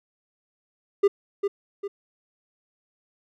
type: tone with echo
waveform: triangle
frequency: 400.6 Hz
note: G4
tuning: 38 cents sharp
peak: -12 dBFS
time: 1.03-1.08 s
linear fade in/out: 10 ms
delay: 400 ms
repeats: 2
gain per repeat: -7 dB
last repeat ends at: 1.88 s
effects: none